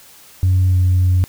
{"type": "tone with pitch glide", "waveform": "sine", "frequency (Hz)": [92.5, 91.12], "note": ["F#2", "F#2"], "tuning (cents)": [0, -26], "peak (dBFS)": -9, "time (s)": [0.43, 1.24], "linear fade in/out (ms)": 0, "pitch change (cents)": -26, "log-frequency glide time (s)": [0.66, 0.76], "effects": ["tanh soft clip ceiling -8 dBFS", "white hiss -44 dBFS RMS until 1.28 s"]}